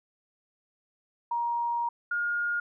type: tone pair in turn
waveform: sine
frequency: 944 / 1422.8 Hz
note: A#5 / F6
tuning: +22 / +32 cents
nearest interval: perfect fifth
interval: 710 cents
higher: second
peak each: -26 dBFS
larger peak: neither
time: 1.31-1.89 / 2.11-2.6 s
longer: first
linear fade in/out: 5 ms
effects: none